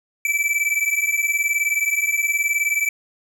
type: beating tone pair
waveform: square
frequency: 2306 / 2325 Hz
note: D7 / D7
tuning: -32 / -18 cents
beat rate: 19 Hz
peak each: -22 dBFS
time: 0.25-2.89 s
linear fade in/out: 2 ms
effects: none